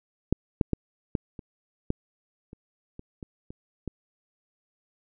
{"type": "clicks", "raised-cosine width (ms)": 3, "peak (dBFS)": [-8, -8, -11, -12, -26, -12, -30, -27, -25, -27, -19], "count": 11, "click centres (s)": [0.326, 0.612, 0.733, 1.152, 1.392, 1.904, 2.531, 2.994, 3.228, 3.505, 3.877], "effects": []}